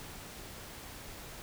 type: silence
effects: pink hiss -47 dBFS RMS until 1.42 s